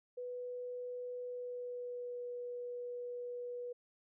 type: tone with pitch glide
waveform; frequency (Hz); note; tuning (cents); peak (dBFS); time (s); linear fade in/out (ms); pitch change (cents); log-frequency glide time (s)
sine; 493.9 to 487.7; B4 to B4; 0 to -22; -40; 0.17-3.73; 10; -22; 1.22-2.24
effects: none